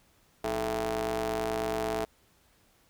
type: ring-modulated tone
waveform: sawtooth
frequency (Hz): 116.54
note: A#2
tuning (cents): 0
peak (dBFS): -22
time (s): 0.44-2.05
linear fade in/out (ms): 5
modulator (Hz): 549
effects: pink hiss -65 dBFS RMS until 2.89 s